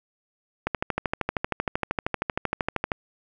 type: click train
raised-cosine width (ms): 0.5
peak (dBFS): -9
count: 30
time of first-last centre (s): 0.67-2.918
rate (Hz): 12.9
effects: none